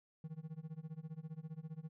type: tone with tremolo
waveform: triangle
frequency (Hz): 158.5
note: D#3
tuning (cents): +32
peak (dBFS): -39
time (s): 0.24-1.89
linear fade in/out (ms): 2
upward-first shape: sine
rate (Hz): 15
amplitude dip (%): 95
effects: none